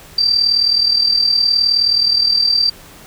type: tone with amplitude modulation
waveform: sine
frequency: 4682 Hz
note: D8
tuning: 6 cents flat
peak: -8 dBFS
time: 0.18-2.7 s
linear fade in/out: 5 ms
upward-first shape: sine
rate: 39.2 Hz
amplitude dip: 65%
effects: pink hiss -40 dBFS RMS until 3.06 s